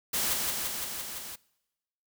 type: noise with echo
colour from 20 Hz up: white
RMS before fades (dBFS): -29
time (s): 0.13-0.34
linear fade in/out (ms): 10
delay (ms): 170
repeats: 6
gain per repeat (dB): -2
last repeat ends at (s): 1.36
effects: noise-tail reverb RT60 1.0 s tail -24 dB re dry